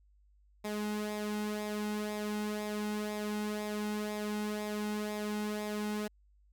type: tone with flanger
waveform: sawtooth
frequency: 210.3 Hz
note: G#3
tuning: 22 cents sharp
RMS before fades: -36 dBFS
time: 0.64-6.08 s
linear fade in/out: 10 ms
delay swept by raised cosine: 0.67 to 1.77 ms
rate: 2 Hz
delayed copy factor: -0.6
effects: added 50 Hz sine -62 dBFS peak until 6.52 s